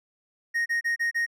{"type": "tone bursts", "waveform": "triangle", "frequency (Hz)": 1864.7, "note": "A#6", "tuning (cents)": 0, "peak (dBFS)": -21, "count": 5, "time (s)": [0.54, 1.264], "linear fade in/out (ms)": 20, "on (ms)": 120, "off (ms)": 31, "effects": []}